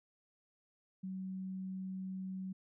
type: tone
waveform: sine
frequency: 188.5 Hz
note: F#3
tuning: 32 cents sharp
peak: -39 dBFS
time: 1.03-2.53 s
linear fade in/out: 10 ms
effects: none